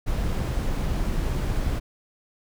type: noise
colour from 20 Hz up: brown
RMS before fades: -25 dBFS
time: 0.06-1.8 s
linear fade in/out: 20 ms
effects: none